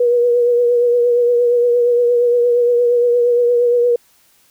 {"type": "tone with vibrato", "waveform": "sine", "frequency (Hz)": 481.9, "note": "B4", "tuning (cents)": -43, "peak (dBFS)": -10, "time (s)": [0, 3.96], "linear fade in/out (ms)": 5, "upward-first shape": "triangle", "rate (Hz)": 8.6, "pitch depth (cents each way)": 34, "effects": ["white hiss -54 dBFS RMS until 4.5 s"]}